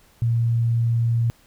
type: tone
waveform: sine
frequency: 116.5 Hz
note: A#2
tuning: 1 cent flat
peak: -17 dBFS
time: 0.22-1.3 s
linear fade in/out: 0 ms
effects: pink hiss -56 dBFS RMS until 1.46 s